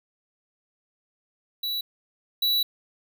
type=tone pair in turn; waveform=square; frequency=3933 / 3933 Hz; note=B7 / B7; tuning=-8 / -8 cents; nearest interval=unison; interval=0 cents; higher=neither; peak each=-27 / -21 dBFS; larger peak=second; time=1.63-1.81 / 2.42-2.63 s; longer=second; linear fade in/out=5 ms; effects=none